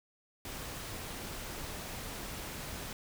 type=noise; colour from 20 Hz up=pink; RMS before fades=-42 dBFS; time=0.45-2.93 s; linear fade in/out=2 ms; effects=none